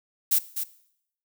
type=noise with echo; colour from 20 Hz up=violet; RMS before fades=-21 dBFS; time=0.31-0.39 s; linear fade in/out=10 ms; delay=250 ms; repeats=1; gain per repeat=-8 dB; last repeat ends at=0.64 s; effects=noise-tail reverb RT60 0.7 s tail -17 dB re dry